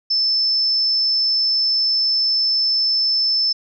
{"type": "tone", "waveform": "sine", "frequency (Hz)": 5274, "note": "E8", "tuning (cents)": 0, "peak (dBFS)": -15, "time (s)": [0.1, 3.53], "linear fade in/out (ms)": 10, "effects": []}